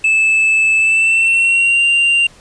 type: tone with pitch glide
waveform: triangle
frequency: 2622 to 2778 Hz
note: E7 to F7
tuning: -10 to -10 cents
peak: -8 dBFS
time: 0.04-2.27 s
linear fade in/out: 5 ms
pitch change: +100 cents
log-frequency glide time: 0.77-1.83 s
effects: pink hiss -44 dBFS RMS until 2.4 s + resampled to 22050 Hz